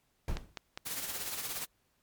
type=noise with exponential decay; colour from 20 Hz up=brown; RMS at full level=-29 dBFS; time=0.28-0.57 s; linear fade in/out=2 ms; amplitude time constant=61 ms
type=click train; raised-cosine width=0.2 ms; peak=-21 dBFS; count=3; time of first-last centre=0.37-0.775 s; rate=4.94 Hz
type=noise with tremolo; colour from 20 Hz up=white; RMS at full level=-36 dBFS; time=0.85-1.66 s; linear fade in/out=20 ms; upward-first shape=sine; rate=17 Hz; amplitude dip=50%
effects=pink hiss -74 dBFS RMS until 2.02 s + MP3 96 kbps